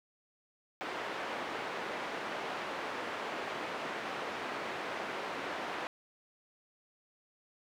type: band-pass noise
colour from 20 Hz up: pink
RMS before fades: -39 dBFS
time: 0.81-5.87 s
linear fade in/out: 0 ms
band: 410 to 2300 Hz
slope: 12 dB/octave
effects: none